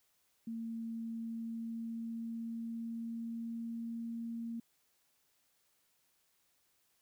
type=tone with pitch glide; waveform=sine; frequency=227.8 to 231 Hz; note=A#3 to A#3; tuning=-40 to -16 cents; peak=-38 dBFS; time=0.47-4.6 s; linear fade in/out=5 ms; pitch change=+24 cents; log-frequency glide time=1.03-4.16 s; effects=white hiss -75 dBFS RMS until 7.01 s